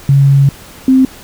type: tone pair in turn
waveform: sine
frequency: 138.59 / 261.6 Hz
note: C#3 / C4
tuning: 0 / 0 cents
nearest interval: major seventh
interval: 1100 cents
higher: second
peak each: -4 dBFS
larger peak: neither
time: 0.09-0.49 / 0.88-1.05 s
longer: first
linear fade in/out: 2 ms
effects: pink hiss -35 dBFS RMS until 1.23 s